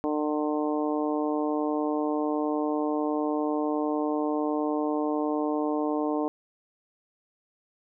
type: harmonic tone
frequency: 150.7 Hz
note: D3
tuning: 45 cents sharp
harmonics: 2 / 3 / 4 / 5 / 6 / 7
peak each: -27 / -31 / -33 / -35 / -37 / -38 dBFS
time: 0.04-6.28 s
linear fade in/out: 0 ms
effects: none